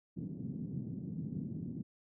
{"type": "band-pass noise", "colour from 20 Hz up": "pink", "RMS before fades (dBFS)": -41, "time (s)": [0.16, 1.83], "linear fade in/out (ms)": 20, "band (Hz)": [140, 240], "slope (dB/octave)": 24, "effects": []}